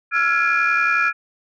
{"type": "tone cluster", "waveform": "sine", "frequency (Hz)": [1341, 1412, 1673, 2404], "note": ["E6", "F6", "G#6", "D7"], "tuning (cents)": [29, 19, 12, 40], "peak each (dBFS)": -20, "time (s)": [0.11, 1.13], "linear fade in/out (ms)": 50, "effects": ["tanh soft clip ceiling -9 dBFS"]}